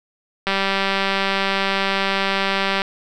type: click train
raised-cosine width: 0.3 ms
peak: -4 dBFS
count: 459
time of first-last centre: 0.47-2.819 s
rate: 195 Hz
effects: none